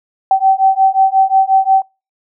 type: beating tone pair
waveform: sine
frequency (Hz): 767 / 772.6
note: G5 / G5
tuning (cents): -38 / -25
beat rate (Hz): 5.6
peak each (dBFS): -11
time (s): 0.31-1.82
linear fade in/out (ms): 2
effects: noise-tail reverb RT60 0.3 s tail -26 dB re dry